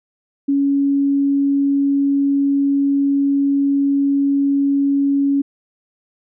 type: tone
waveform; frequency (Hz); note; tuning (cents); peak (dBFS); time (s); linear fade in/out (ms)
sine; 279.3; C#4; +13; -13; 0.48-5.42; 10
effects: none